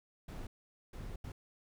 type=noise bursts at uneven times; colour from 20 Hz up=brown; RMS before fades=-44 dBFS; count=3; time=0.28-0.47 / 0.93-1.16 / 1.24-1.32 s; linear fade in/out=5 ms; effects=none